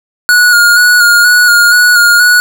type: tone with vibrato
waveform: square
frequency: 1444 Hz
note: F#6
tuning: 43 cents flat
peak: -4 dBFS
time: 0.29-2.4 s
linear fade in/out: 0 ms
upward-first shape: square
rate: 2.1 Hz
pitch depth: 25 cents each way
effects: none